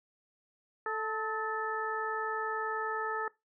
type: harmonic tone with a mistuned harmonic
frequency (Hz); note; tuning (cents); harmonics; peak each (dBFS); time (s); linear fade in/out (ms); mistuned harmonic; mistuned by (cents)
439.8; A4; -1; 1 / 2 / 3 / 4; -37 / -38 / -36 / -38; 0.86-3.28; 2; 3; -39
effects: noise-tail reverb RT60 0.2 s tail -20 dB re dry